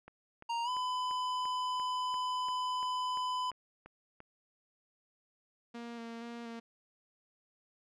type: click train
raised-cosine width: 0.5 ms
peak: -35 dBFS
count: 13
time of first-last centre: 0.08-4.204 s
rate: 2.91 Hz
type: tone with pitch glide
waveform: square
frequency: 932.3 to 1005 Hz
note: A#5 to B5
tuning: 0 to +30 cents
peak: -33 dBFS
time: 0.49-3.51 s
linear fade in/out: 10 ms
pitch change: +130 cents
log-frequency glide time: 0.64-0.69 s
type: tone with vibrato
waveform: sawtooth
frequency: 233.1 Hz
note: A#3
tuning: in tune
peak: -38 dBFS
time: 5.74-6.6 s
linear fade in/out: 10 ms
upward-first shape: square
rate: 2.1 Hz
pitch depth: 16 cents each way
effects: low-pass 5000 Hz 12 dB/octave